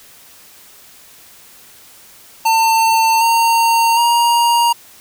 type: tone with pitch steps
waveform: square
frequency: 899 / 919 / 942 Hz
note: A5 / A#5 / A#5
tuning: +37 / -25 / +18 cents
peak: -11 dBFS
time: 2.45-4.73 s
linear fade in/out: 10 ms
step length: 760 ms
effects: white hiss -43 dBFS RMS until 5 s